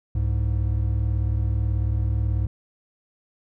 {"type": "tone pair together", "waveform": "triangle", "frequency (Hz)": [65.69, 104], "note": ["C2", "G#2"], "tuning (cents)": [7, 3], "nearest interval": "minor sixth", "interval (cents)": 796, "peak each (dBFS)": -21, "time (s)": [0.15, 2.47], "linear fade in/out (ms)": 5, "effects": []}